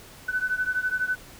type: beating tone pair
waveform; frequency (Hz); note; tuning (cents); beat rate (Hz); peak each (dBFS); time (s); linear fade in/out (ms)
sine; 1498 / 1510; F#6 / F#6; +21 / +35; 12; -26 / -28; 0.28-1.16; 10
effects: pink hiss -47 dBFS RMS until 1.39 s